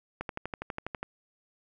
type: click train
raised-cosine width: 0.5 ms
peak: -19 dBFS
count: 11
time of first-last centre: 0.21-1.03 s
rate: 12.2 Hz
effects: none